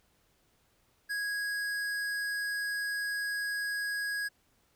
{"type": "tone with hard clipping", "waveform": "sine", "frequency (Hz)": 1655, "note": "G#6", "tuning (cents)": -6, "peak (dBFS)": -33, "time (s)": [1.09, 4.29], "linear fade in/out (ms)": 20, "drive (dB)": 14, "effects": ["pink hiss -70 dBFS RMS until 4.75 s"]}